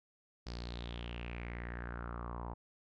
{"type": "tone with low-pass filter sweep", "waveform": "sawtooth", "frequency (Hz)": 59.1, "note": "A#1", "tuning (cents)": 24, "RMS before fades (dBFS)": -43, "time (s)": [0.46, 2.54], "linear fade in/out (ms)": 10, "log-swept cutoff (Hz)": [5000, 920], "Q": 5.4, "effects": []}